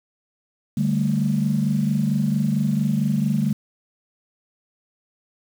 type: chord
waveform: sine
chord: D suspended fourth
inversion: none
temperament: just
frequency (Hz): 146.83 / 195.78 / 220.2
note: D3 / G3 / A3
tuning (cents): 0 / -2 / +2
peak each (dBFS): -22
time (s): 0.77-3.53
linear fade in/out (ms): 5
effects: tanh soft clip ceiling -9 dBFS + 7-bit